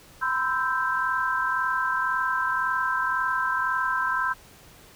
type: chord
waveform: sine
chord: C major seventh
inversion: third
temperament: equal with one note detuned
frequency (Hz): 987.8 / 1029.7 / 1318.5 / 1568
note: B5 / C6 / E6 / G6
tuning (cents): 0 / -28 / 0 / 0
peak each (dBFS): -32 / -28 / -29 / -26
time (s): 0.21-4.34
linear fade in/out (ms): 20
effects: pink hiss -51 dBFS RMS until 4.95 s